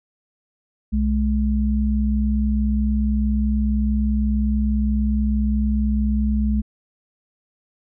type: tone pair together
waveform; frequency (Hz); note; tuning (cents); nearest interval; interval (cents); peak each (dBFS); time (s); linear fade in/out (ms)
sine; 63.1 / 212.2; B1 / G#3; +38 / +38; octave + major sixth; 2100; -19 / -20; 0.92-6.62; 20
effects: none